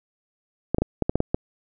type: clicks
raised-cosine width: 2 ms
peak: -7 dBFS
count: 8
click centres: 0.746 / 0.784 / 0.82 / 1.023 / 1.095 / 1.156 / 1.204 / 1.345 s
effects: none